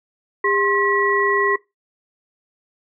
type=tone cluster; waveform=sine; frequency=402.5 / 1062 / 1933 Hz; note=G4 / C6 / B6; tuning=+46 / +25 / -38 cents; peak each=-20 dBFS; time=0.44-1.56 s; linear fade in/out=5 ms; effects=noise-tail reverb RT60 0.2 s tail -20 dB re dry